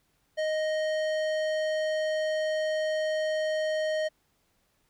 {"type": "tone with tanh clipping", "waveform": "sine", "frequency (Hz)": 622.3, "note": "D#5", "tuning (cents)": 0, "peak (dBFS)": -28, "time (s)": [0.37, 4.09], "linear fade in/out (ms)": 20, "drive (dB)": 16, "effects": ["pink hiss -71 dBFS RMS until 4.89 s"]}